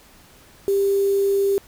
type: tone with quantisation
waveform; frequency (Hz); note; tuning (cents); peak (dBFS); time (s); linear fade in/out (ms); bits
sine; 396; G4; +18; -16; 0.68-1.58; 0; 6
effects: pink hiss -50 dBFS RMS until 1.67 s